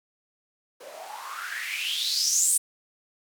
blue noise with band-pass filter sweep, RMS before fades -28 dBFS, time 0.8-2.58 s, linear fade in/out 10 ms, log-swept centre 500 to 9200 Hz, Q 7, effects none

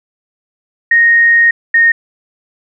sine tone pair in turn, 1862 / 1849.1 Hz, A#6 / A#6, -2 / -15 cents, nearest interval unison, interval 13 cents, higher first, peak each -5 dBFS, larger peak neither, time 0.91-1.51 / 1.74-1.92 s, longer first, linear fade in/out 5 ms, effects none

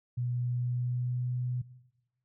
sine tone with pitch glide, 122.6 to 124.38 Hz, B2 to B2, -12 to +13 cents, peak -29 dBFS, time 0.17-1.62 s, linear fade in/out 10 ms, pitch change +25 cents, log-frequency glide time 0.51-1.32 s, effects noise-tail reverb RT60 1.0 s tail -18 dB re dry

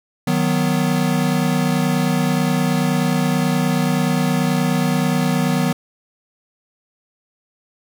square chord, B major, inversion first, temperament equal, 155.56 / 185 / 246.9 Hz, D#3 / F#3 / B3, 0 / 0 / 0 cents, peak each -21 dBFS, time 0.27-5.73 s, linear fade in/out 5 ms, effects none

